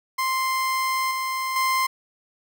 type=tone with level steps; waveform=30% pulse; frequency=1046.5 Hz; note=C6; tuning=in tune; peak=-19 / -22 / -17 dBFS; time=0.18-1.87 s; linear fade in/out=10 ms; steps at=1.11 / 1.56 s; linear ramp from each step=2 ms; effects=none